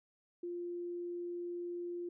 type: tone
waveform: sine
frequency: 349.2 Hz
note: F4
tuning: in tune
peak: -38 dBFS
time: 0.43-2.09 s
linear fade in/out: 5 ms
effects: none